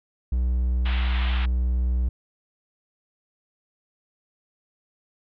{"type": "tone", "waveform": "triangle", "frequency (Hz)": 61.74, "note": "B1", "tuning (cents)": 0, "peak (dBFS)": -18, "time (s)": [0.32, 2.09], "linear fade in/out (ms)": 5}
{"type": "band-pass noise", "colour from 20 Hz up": "white", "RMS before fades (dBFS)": -35, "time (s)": [0.85, 1.46], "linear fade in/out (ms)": 10, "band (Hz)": [670, 3500], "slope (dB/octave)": 48}
{"effects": []}